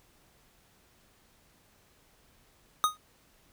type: tone with exponential decay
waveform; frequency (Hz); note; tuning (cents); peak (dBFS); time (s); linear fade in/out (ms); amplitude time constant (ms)
square; 1244.5; D#6; 0; -19; 2.84-2.97; 0; 28
effects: pink hiss -64 dBFS RMS until 3.52 s